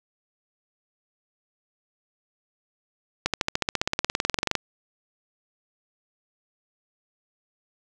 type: accelerating click train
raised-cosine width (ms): 0.2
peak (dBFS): -5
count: 24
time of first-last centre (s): 3.26-4.553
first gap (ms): 77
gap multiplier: 0.97
effects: none